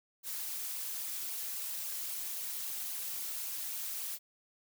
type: noise with flanger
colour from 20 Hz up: blue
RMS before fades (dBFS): -39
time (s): 0.23-4.19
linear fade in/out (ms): 50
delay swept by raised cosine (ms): 0.52 to 4.52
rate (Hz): 3.7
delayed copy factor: -0.55
effects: none